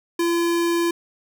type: tone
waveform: square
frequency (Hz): 340.5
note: F4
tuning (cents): -44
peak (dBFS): -19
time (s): 0.19-0.91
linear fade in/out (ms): 5
effects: none